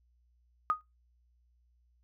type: tone with exponential decay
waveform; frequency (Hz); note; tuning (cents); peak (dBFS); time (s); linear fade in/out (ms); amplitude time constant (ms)
sine; 1244.5; D#6; 0; -21; 0.7-0.81; 0; 23
effects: noise-tail reverb RT60 0.2 s tail -18 dB re dry + added 60 Hz sine -66 dBFS peak until 2.03 s